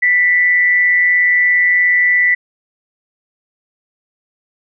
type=tone with amplitude modulation; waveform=sine; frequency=1975.5 Hz; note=B6; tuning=in tune; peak=-7 dBFS; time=0.02-2.35 s; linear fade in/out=10 ms; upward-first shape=sine; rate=177 Hz; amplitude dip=45%; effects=none